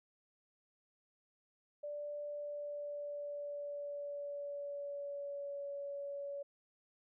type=tone with pitch glide; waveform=sine; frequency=586 to 565.4 Hz; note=D5 to C#5; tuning=-4 to +34 cents; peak=-40 dBFS; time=1.83-6.43 s; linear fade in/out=10 ms; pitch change=-62 cents; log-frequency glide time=2.23-5.66 s; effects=none